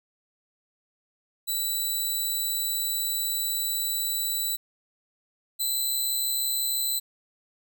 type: tone pair in turn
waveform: 5% pulse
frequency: 3964 / 4017 Hz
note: B7 / B7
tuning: +6 / +29 cents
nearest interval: unison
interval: 23 cents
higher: second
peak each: -18 dBFS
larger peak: neither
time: 1.47-4.57 / 5.59-7 s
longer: first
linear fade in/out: 20 ms
effects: none